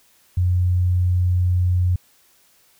sine tone, 90 Hz, F#2, 47 cents flat, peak -15 dBFS, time 0.37-1.96 s, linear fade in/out 5 ms, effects white hiss -57 dBFS RMS until 2.79 s

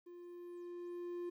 triangle tone with level ramp, 350.4 Hz, F4, 6 cents sharp, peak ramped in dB -49 to -37 dBFS, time 0.06-1.3 s, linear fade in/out 10 ms, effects 13-bit

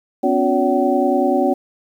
sine tone cluster, 252.7 / 282.9 / 361.7 / 568 / 759 Hz, B3 / C#4 / F#4 / C#5 / F#5, +40 / +35 / -39 / +42 / +44 cents, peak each -20 dBFS, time 0.23-1.54 s, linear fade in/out 10 ms, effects 8-bit

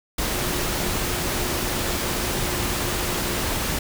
sine tone in noise, 357.3 Hz, F4, 40 cents sharp, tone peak -34 dBFS, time 0.33-3.44 s, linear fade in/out 5 ms, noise pink, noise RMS -25 dBFS, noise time 0.18-3.79 s, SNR -12 dB, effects none

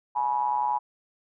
triangle ring-modulated tone, 65.41 Hz, C2, in tune, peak -18 dBFS, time 0.15-0.79 s, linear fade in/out 20 ms, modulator 909 Hz, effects none

